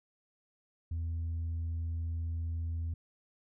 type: tone with tanh clipping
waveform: sine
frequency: 82.7 Hz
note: E2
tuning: 6 cents sharp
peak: -33 dBFS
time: 0.91-2.94 s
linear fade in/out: 5 ms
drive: 1 dB
effects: none